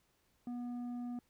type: tone with tanh clipping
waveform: sine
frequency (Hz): 243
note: B3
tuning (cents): -28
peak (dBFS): -40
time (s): 0.47-1.19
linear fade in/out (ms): 2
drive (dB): 7
effects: pink hiss -75 dBFS RMS until 1.29 s